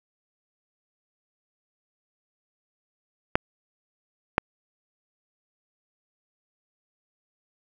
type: clicks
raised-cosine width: 0.5 ms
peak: -3 dBFS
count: 2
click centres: 3.355 / 4.381 s
effects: 7-bit